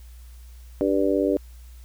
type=harmonic tone; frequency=97.7 Hz; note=G2; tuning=5 cents flat; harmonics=3 / 4 / 5 / 6; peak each=-23 / -24 / -25 / -26 dBFS; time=0.81-1.37 s; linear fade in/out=0 ms; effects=added 60 Hz sine -41 dBFS peak until 1.84 s + white hiss -57 dBFS RMS until 1.84 s